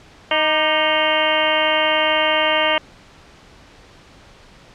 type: harmonic tone with a mistuned harmonic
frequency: 311.1 Hz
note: D#4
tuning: in tune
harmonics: 1 / 2 / 3 / 4 / 5 / 6 / 7 / 8 / 9 / 10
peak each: -31 / -20 / -23 / -25 / -27 / -25 / -23 / -31 / -22 / -24 dBFS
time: 0.31-2.78 s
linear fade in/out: 2 ms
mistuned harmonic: 4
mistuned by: -63 cents
effects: pink hiss -46 dBFS RMS until 4.74 s + low-pass 5000 Hz 12 dB/octave